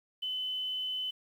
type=tone; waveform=sine; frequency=3026 Hz; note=F#7; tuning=38 cents sharp; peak=-32 dBFS; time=0.22-1.11 s; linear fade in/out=10 ms; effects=10-bit